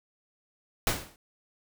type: noise with exponential decay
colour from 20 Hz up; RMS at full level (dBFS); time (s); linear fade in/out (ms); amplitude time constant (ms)
pink; -23; 0.87-1.16; 1; 63
effects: none